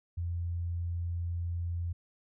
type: tone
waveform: sine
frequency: 86 Hz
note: F2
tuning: 26 cents flat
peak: -31 dBFS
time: 0.17-1.93 s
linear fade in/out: 10 ms
effects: none